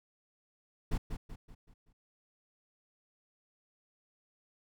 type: noise with echo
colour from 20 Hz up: brown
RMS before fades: -30 dBFS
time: 0.91-0.98 s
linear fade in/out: 10 ms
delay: 190 ms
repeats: 5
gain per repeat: -7 dB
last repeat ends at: 1.93 s
effects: none